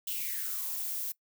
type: noise with high-pass filter sweep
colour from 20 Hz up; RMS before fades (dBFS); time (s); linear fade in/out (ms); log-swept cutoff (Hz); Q
violet; -35; 0.07-1.12; 5; 3100 to 400; 7.2
effects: noise-tail reverb RT60 0.1 s tail -21 dB re dry